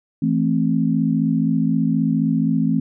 sine chord, A minor, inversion second, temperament just, 165 / 220 / 264 Hz, E3 / A3 / C4, +2 / 0 / +16 cents, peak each -20 dBFS, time 0.22-2.8 s, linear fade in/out 5 ms, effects none

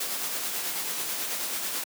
white noise with tremolo, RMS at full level -30 dBFS, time 0-1.84 s, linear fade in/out 5 ms, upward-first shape sine, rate 9.2 Hz, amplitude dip 30%, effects high-pass 200 Hz 12 dB/octave

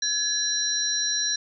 sine tone cluster, 1694 / 4012 / 5690 Hz, G#6 / B7 / F8, +34 / +26 / +31 cents, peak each -31 / -26 / -26 dBFS, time 0.02-1.36 s, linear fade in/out 5 ms, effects none

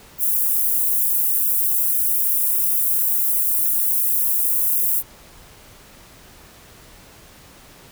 white high-pass noise, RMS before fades -19 dBFS, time 0.18-5.03 s, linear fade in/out 50 ms, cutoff 11000 Hz, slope 24 dB/octave, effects pink hiss -46 dBFS RMS until 7.91 s

